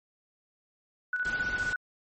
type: tone with tremolo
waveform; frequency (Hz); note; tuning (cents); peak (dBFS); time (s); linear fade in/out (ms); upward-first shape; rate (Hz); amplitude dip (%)
sine; 1480; F#6; 0; -26; 1.13-1.76; 2; square; 15; 50
type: noise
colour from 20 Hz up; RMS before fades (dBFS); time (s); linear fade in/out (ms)
pink; -40; 1.25-1.73; 0
effects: MP3 32 kbps